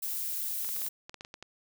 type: noise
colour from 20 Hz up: violet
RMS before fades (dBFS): -34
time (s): 0.02-0.89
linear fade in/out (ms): 10
type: clicks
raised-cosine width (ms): 0.2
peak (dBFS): -26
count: 11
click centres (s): 0.647 / 0.69 / 0.764 / 0.818 / 0.865 / 1.095 / 1.143 / 1.209 / 1.249 / 1.341 / 1.426
effects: none